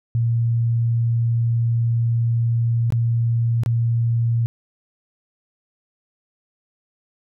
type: tone with dropouts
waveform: sine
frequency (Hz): 116.54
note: A#2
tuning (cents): 0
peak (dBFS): -16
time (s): 0.15-4.46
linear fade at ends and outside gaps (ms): 0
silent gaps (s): 2.904-2.923 / 3.635-3.661
effects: none